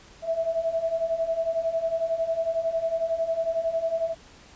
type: beating tone pair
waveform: sine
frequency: 650 / 661 Hz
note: E5 / E5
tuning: -24 / +5 cents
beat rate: 11 Hz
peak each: -29 / -25 dBFS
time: 0.22-4.15 s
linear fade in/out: 50 ms
effects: pink hiss -51 dBFS RMS until 4.55 s + resampled to 16000 Hz